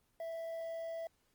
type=tone with quantisation; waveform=triangle; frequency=659.3 Hz; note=E5; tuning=in tune; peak=-37 dBFS; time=0.2-1.07 s; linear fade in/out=2 ms; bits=10; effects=pink hiss -75 dBFS RMS until 1.34 s + Opus 24 kbps